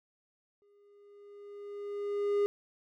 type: tone with exponential growth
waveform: triangle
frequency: 407.8 Hz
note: G#4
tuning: 32 cents flat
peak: -22 dBFS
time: 0.62-2.46 s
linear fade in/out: 0 ms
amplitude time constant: 400 ms
effects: none